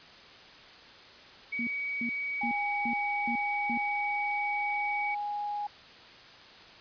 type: tone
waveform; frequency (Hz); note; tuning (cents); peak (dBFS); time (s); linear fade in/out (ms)
sine; 2263; C#7; +35; -31; 1.52-5.15; 10
type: tone bursts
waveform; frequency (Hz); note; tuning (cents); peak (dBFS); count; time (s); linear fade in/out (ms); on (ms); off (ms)
sine; 235.5; A#3; +18; -32; 6; 1.59-3.776; 2; 81; 340
type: tone with pitch glide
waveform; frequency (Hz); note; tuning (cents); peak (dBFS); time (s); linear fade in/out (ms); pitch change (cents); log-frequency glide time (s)
sine; 820 to 826.7; G#5 to G#5; -22 to -8; -31; 2.41-5.67; 5; +14; 2.76-5.48
effects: white hiss -51 dBFS RMS until 6.8 s + resampled to 11025 Hz